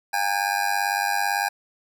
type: tone with amplitude modulation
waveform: 25% pulse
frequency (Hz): 810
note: G#5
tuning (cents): -43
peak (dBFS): -14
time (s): 0.13-1.49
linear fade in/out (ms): 10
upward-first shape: sine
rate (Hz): 97.9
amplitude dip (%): 85
effects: none